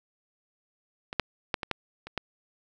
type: clicks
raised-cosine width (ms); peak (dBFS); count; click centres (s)
0.3; -19 / -7 / -9 / -16 / -11 / -24 / -13; 7; 1.129 / 1.197 / 1.542 / 1.632 / 1.713 / 2.07 / 2.177
effects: none